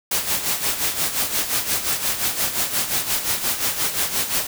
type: noise with tremolo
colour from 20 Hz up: white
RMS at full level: -20 dBFS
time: 0.11-4.47 s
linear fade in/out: 5 ms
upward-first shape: sine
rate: 5.7 Hz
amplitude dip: 65%
effects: none